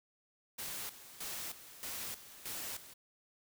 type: noise with tremolo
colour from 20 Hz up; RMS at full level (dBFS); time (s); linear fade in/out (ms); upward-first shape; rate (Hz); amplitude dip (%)
white; -42; 0.58-2.94; 10; square; 1.6; 75
effects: none